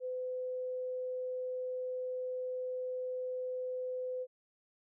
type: tone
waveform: sine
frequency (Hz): 507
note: B4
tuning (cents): +45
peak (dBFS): -35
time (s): 0-4.27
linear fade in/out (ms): 50
effects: none